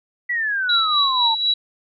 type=exponential sweep; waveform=sine; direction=down; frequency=1978 to 880 Hz; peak=-19 dBFS; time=0.29-1.35 s; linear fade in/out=10 ms
type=tone with tremolo; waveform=sine; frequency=3907 Hz; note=B7; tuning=19 cents flat; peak=-14 dBFS; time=0.69-1.54 s; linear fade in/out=5 ms; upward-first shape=triangle; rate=4 Hz; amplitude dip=65%
effects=none